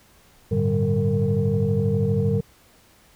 sine tone cluster, 98.6 / 111.1 / 146 / 192.6 / 457 Hz, G2 / A2 / D3 / G3 / A#4, +11 / +17 / -10 / -30 / -34 cents, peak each -24 dBFS, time 0.51-2.41 s, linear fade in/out 10 ms, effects tanh soft clip ceiling -11 dBFS + pink hiss -55 dBFS RMS until 3.15 s

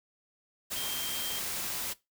sine tone in noise, 3177 Hz, G7, 23 cents sharp, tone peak -37 dBFS, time 0.75-1.4 s, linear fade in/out 20 ms, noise white, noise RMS -35 dBFS, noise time 0.7-1.94 s, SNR -5 dB, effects noise-tail reverb RT60 0.2 s tail -19 dB re dry

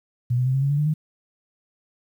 sine tone with pitch steps, 121.9 / 126.05 / 130.35 / 134.79 / 139.38 / 144.13 / 149.04 / 154.12 Hz, B2 / B2 / C3 / C#3 / C#3 / D3 / D3 / D#3, -22 / +36 / -6 / -48 / +10 / -32 / +26 / -16 cents, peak -18 dBFS, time 0.3-0.94 s, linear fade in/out 10 ms, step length 80 ms, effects 9-bit

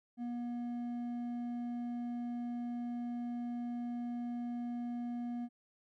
sine tone with hard clipping, 240.2 Hz, B3, 48 cents flat, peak -38 dBFS, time 0.17-5.49 s, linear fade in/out 50 ms, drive 5 dB, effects none

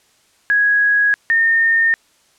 sine tone pair in turn, 1661.2 / 1824.3 Hz, G#6 / A#6, 0 / -38 cents, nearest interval major second, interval 162 cents, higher second, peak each -11 dBFS, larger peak neither, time 0.5-1.14 / 1.3-1.94 s, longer neither, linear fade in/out 0 ms, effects white hiss -56 dBFS RMS until 2.38 s + low-pass 9000 Hz 12 dB/octave

